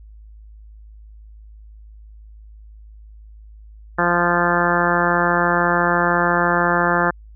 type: harmonic tone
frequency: 174 Hz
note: F3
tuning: 6 cents flat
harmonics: 1 / 2 / 3 / 4 / 5 / 6 / 7 / 8 / 9 / 10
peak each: -24 / -24 / -24 / -24 / -24 / -24 / -24 / -24 / -24 / -24 dBFS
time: 3.98-7.11 s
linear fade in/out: 10 ms
effects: added 53 Hz sine -39 dBFS peak until 7.35 s